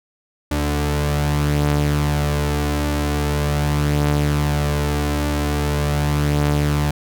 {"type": "tone pair together", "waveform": "sawtooth", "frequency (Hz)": [73.42, 146.42], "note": ["D2", "D3"], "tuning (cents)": [0, -5], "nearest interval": "octave", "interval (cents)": 1195, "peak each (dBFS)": -16, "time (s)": [0.51, 6.91], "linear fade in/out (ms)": 5, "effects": []}